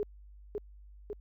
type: tone with echo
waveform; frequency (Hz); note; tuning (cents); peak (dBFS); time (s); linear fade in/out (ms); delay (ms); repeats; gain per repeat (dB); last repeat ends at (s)
sine; 415.9; G#4; +2; -29; 0-0.03; 0; 550; 2; -3; 1.13
effects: added 50 Hz sine -50 dBFS peak until 1.2 s